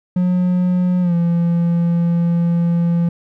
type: tone with pitch glide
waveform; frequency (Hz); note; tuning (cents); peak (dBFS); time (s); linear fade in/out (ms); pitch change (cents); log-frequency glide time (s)
triangle; 180.3 to 170.57; F#3 to F3; -45 to -41; -11; 0.16-3.09; 5; -96; 1.01-1.14
effects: none